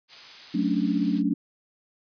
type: noise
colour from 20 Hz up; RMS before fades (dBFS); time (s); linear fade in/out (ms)
blue; -37; 0.08-1.23; 50
type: chord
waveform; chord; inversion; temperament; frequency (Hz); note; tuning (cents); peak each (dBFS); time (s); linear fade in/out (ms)
sine; D major seventh; first; equal; 185 / 220 / 277.2 / 293.7; F#3 / A3 / C#4 / D4; 0 / 0 / 0 / 0; -27; 0.54-1.34; 10
effects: resampled to 11025 Hz